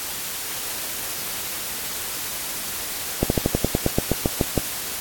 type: slowing click train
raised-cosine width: 2 ms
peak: -4 dBFS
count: 13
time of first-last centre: 3.23-4.577 s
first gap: 71 ms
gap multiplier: 1.08
effects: white hiss -29 dBFS RMS until 5 s + AAC 64 kbps